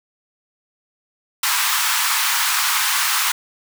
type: high-pass noise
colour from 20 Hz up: pink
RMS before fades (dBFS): -19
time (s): 1.43-3.32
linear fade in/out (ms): 5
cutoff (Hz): 920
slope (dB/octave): 48
effects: none